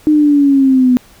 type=linear sweep; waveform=sine; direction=down; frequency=307.1 to 246.9 Hz; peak=-6 dBFS; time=0.07-0.97 s; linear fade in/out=0 ms; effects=pink hiss -44 dBFS RMS until 1.2 s